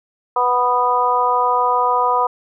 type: harmonic tone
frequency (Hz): 246.9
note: B3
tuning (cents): 0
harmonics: 2 / 3 / 4 / 5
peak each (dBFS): -22 / -21 / -16 / -20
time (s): 0.36-2.27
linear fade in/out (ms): 5
effects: none